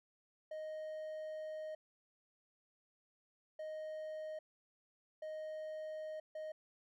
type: tone bursts at uneven times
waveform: triangle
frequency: 622.3 Hz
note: D#5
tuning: in tune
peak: -40 dBFS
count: 4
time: 0.51-1.75 / 3.59-4.39 / 5.22-6.2 / 6.35-6.52 s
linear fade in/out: 5 ms
effects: none